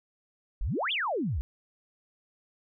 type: exponential two-way sweep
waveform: sine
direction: up then down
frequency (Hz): 32.7 to 3628 to 54.2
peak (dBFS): -27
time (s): 0.61-1.41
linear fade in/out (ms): 0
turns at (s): 0.92
effects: none